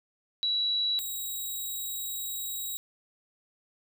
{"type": "tone pair in turn", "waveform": ["sine", "5% pulse"], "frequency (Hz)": [3917, 3830], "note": ["B7", "A#7"], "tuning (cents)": [-15, 46], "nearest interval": "unison", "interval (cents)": 39, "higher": "first", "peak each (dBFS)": -25, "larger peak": "neither", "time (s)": [[0.43, 0.99], [0.99, 2.77]], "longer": "second", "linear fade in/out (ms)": 0, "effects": []}